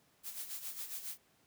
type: noise with tremolo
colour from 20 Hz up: blue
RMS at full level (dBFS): -41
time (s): 0.23-1.18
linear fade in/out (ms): 50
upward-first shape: sine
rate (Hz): 7.3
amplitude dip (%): 65
effects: pink hiss -70 dBFS RMS until 1.46 s + high-pass 100 Hz 12 dB/octave